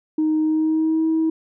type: tone with pitch glide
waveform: sine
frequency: 311.1 to 320.8 Hz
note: D#4 to E4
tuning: 0 to -47 cents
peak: -15 dBFS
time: 0.18-1.3 s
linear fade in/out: 5 ms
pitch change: +53 cents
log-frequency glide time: 0.41-1.05 s
effects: tanh soft clip ceiling -13 dBFS